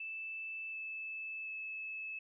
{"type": "tone with pitch steps", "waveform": "sine", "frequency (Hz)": [2637, 2620, 2604], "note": ["E7", "E7", "E7"], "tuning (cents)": [0, -11, -22], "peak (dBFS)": -40, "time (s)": [0, 2.19], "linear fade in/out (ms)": 5, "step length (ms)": 730, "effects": []}